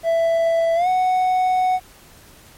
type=tone with pitch glide; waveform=triangle; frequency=663 to 739.9 Hz; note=E5 to F#5; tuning=+10 to 0 cents; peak=-13 dBFS; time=0.03-1.8 s; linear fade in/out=50 ms; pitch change=+190 cents; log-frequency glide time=0.75-0.88 s; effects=pink hiss -47 dBFS RMS until 2.57 s + MP3 64 kbps